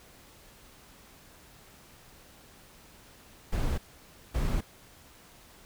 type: noise bursts at uneven times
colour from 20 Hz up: brown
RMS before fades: -28 dBFS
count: 2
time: 3.52-3.78 / 4.34-4.61 s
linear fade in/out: 10 ms
effects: pink hiss -55 dBFS RMS until 5.65 s